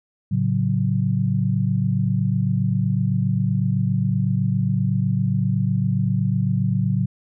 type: chord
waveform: sine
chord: F# minor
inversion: first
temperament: just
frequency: 111 / 138.75 / 185 Hz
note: A2 / C#3 / F#3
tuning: +16 / +2 / 0 cents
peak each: -22 dBFS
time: 0.31-7.06 s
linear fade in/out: 10 ms
effects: none